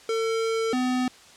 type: tone pair in turn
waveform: square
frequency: 450.2 / 252.7 Hz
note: A4 / B3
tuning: +40 / +40 cents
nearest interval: minor seventh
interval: 1000 cents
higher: first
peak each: -24 / -23 dBFS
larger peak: second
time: 0.09-0.73 / 0.73-1.08 s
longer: first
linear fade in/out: 2 ms
effects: white hiss -50 dBFS RMS until 1.36 s + low-pass 7000 Hz 12 dB/octave